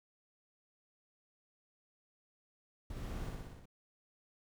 brown noise with echo, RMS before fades -44 dBFS, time 2.9-3.29 s, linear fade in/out 2 ms, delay 61 ms, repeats 6, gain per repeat -2 dB, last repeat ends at 3.656 s, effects none

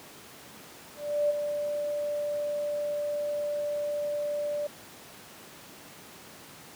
sine tone with ADSR envelope, 587.3 Hz, D5, in tune, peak -21 dBFS, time 0.96-4.67 s, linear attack 340 ms, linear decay 16 ms, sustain -7 dB, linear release 5 ms, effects pink hiss -48 dBFS RMS until 6.75 s + high-pass 150 Hz 12 dB/octave

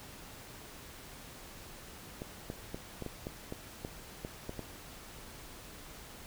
clicks, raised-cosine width 2 ms, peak -25 dBFS, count 11, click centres 2.219 / 2.501 / 2.745 / 3.023 / 3.063 / 3.269 / 3.524 / 3.849 / 4.249 / 4.494 / 4.593 s, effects pink hiss -50 dBFS RMS until 6.26 s

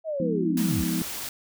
sine linear sweep, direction down, 659.3 to 42.96 Hz, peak -26 dBFS, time 0.04-0.85 s, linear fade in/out 50 ms
sine chord, F half-diminished seventh, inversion none, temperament equal with one note detuned, 174.61 / 207.7 / 246.9 / 318.8 Hz, F3 / Ab3 / Cb4 / Eb4, 0 / 0 / 0 / +42 cents, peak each -28 / -32 / -30 / -30 dBFS, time 0.2-1.02 s, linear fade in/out 2 ms
white noise, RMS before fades -34 dBFS, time 0.57-1.29 s, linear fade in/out 2 ms
effects none

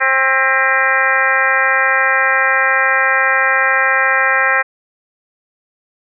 harmonic tone with a mistuned harmonic, 265.9 Hz, C4, 28 cents sharp, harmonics 2 / 3 / 4 / 5 / 6 / 7 / 8 / 9, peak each -22 / -22 / -21 / -19 / -16 / -16 / -21 / -22 dBFS, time 0-4.63 s, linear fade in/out 20 ms, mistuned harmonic 8, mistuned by -76 cents, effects none

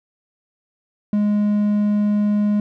triangle tone, 207.7 Hz, G#3, in tune, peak -13 dBFS, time 1.13-2.6 s, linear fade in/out 2 ms, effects none

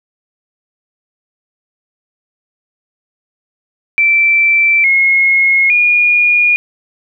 sine tone with pitch steps, 2336 / 2163 / 2435 Hz, D7 / C#7 / D#7, -10 / -43 / -38 cents, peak -7 dBFS, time 3.98-6.56 s, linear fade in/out 0 ms, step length 860 ms, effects none

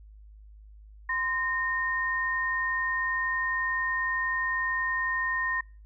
sine tone pair together, 1033.2 / 1841 Hz, C6 / A#6, -22 / -22 cents, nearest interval minor seventh, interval 1000 cents, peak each -32 / -27 dBFS, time 1.09-5.61 s, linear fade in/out 5 ms, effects noise-tail reverb RT60 0.4 s tail -26 dB re dry + added 52 Hz sine -47 dBFS peak until 5.85 s

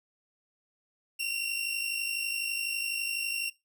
sawtooth tone pair together, 2714 / 2766 Hz, E7 / F7, +50 / -17 cents, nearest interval unison, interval 33 cents, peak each -31 / -29 dBFS, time 1.19-3.5 s, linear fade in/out 10 ms, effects noise-tail reverb RT60 0.2 s tail -18 dB re dry

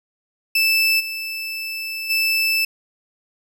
30% pulse tone with level steps, 2637 Hz, E7, in tune, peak -12 / -23 / -14 dBFS, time 0.55-2.65 s, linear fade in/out 5 ms, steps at 0.99 / 2.09 s, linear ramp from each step 20 ms, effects none

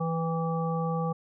harmonic tone with a mistuned harmonic, 165 Hz, E3, 2 cents sharp, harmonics 1 / 3 / 5 / 7, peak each -28 / -33 / -35 / -36 dBFS, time 0-1.13 s, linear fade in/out 10 ms, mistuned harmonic 5, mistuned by -37 cents, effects none

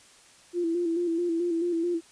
sine tone with vibrato, 340.5 Hz, F4, 44 cents flat, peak -24 dBFS, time 0.53-2.01 s, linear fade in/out 50 ms, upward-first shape square, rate 4.6 Hz, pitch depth 47 cents each way, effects white hiss -55 dBFS RMS until 2.11 s + resampled to 22050 Hz

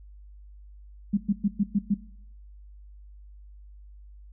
sine tone bursts, 203.3 Hz, G#3, 37 cents flat, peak -19 dBFS, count 6, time 1.13-1.944 s, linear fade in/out 10 ms, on 44 ms, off 110 ms, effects noise-tail reverb RT60 0.7 s tail -19 dB re dry + added 50 Hz sine -45 dBFS peak until 4.32 s

